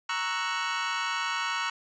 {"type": "chord", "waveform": "25% pulse", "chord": "F# dominant seventh", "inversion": "first", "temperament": "equal", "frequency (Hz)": [932.3, 1108.7, 1318.5, 1480], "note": ["A#5", "C#6", "E6", "F#6"], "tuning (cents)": [0, 0, 0, 0], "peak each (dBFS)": -30, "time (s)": [0.09, 1.7], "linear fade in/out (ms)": 5, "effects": ["resampled to 16000 Hz", "10-bit"]}